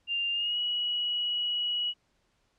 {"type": "tone with pitch glide", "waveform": "sine", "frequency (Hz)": [2794, 2919], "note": ["F7", "F#7"], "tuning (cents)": [0, -24], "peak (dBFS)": -27, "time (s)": [0.07, 1.94], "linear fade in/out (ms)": 50, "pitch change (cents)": 76, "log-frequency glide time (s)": [0.32, 0.58], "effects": ["pink hiss -72 dBFS RMS until 2.58 s", "low-pass 7000 Hz 12 dB/octave"]}